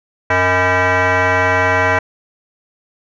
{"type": "tone with frequency modulation", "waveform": "sine", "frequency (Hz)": 460, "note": "A#4", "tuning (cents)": -23, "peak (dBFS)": -9, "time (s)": [0.3, 1.99], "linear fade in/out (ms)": 5, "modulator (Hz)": 365, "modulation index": 4.7, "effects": ["tanh soft clip ceiling -9 dBFS"]}